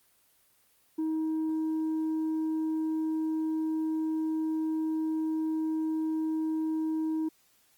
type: tone with tanh clipping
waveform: sine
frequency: 316.4 Hz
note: D#4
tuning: 29 cents sharp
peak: -28 dBFS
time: 0.98-7.29 s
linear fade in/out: 10 ms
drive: 2 dB
effects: white hiss -66 dBFS RMS until 7.77 s + Opus 24 kbps